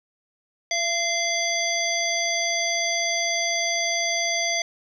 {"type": "harmonic tone with a mistuned harmonic", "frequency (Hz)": 676, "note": "E5", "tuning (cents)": 43, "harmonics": [1, 3, 5, 7, 9], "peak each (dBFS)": [-28, -26, -30, -30, -28], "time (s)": [0.71, 4.62], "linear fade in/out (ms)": 2, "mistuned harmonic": 3, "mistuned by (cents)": 41, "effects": ["9-bit"]}